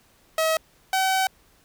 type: tone pair in turn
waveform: sawtooth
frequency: 640 / 761.1 Hz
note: D#5 / F#5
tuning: +49 / +49 cents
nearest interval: minor third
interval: 300 cents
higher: second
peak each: -16 dBFS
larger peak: neither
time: 0.38-0.57 / 0.93-1.27 s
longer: second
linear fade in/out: 2 ms
effects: pink hiss -59 dBFS RMS until 1.64 s